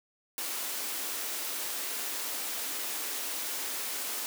white high-pass noise, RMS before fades -35 dBFS, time 0.38-4.26 s, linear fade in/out 0 ms, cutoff 240 Hz, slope 48 dB/octave, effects none

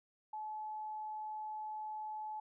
sine tone, 859 Hz, A5, 42 cents flat, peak -40 dBFS, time 0.33-2.4 s, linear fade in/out 5 ms, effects none

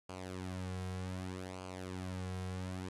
sawtooth tone with flanger, 92.5 Hz, F#2, in tune, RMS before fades -42 dBFS, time 0.09-2.89 s, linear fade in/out 5 ms, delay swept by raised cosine 0.53 to 3.43 ms, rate 0.65 Hz, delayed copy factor -0.7, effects resampled to 24000 Hz + 10-bit

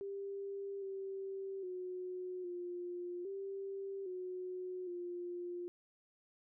sine tone with pitch steps, 396.3 / 388.1 / 365.3 / 353.4 / 391.6 / 366.2 / 352.2 Hz, G4 / G4 / F#4 / F4 / G4 / F#4 / F4, +19 / -17 / -22 / +21 / -2 / -18 / +15 cents, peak -40 dBFS, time 0.01-5.68 s, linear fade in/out 0 ms, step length 810 ms, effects none

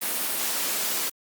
white high-pass noise, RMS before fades -27 dBFS, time 0.01-1.1 s, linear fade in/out 20 ms, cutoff 170 Hz, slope 48 dB/octave, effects Opus 32 kbps

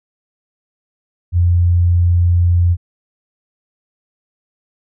sine tone, 87.31 Hz, F2, in tune, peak -9 dBFS, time 1.32-2.77 s, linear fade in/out 50 ms, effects none

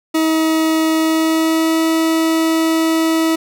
40% pulse tone with pitch glide, 319.2 to 323.5 Hz, D#4 to E4, +44 to -32 cents, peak -12 dBFS, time 0.14-3.36 s, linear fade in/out 10 ms, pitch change +24 cents, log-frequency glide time 0.96-1.83 s, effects none

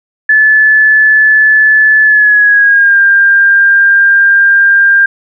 sine tone with pitch glide, 1732 to 1597.5 Hz, A6 to G6, -28 to +32 cents, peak -3 dBFS, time 0.29-5.06 s, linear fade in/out 5 ms, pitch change -140 cents, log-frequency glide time 2.03-2.99 s, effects none

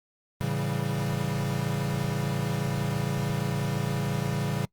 square chord, A dominant seventh, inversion none, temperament equal, 110 / 138.59 / 164.81 / 196 Hz, A2 / C#3 / E3 / G3, 0 / 0 / 0 / 0 cents, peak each -34 / -30 / -34 / -35 dBFS, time 0.41-4.65 s, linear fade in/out 0 ms, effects noise-tail reverb RT60 0.1 s tail -25 dB re dry + Opus 24 kbps

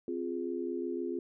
sine chord, F minor, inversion second, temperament equal, 261.6 / 349.2 / 415.3 Hz, C4 / F4 / Ab4, 0 / 0 / 0 cents, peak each -38 / -35 / -39 dBFS, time 0.08-1.19 s, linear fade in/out 2 ms, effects none

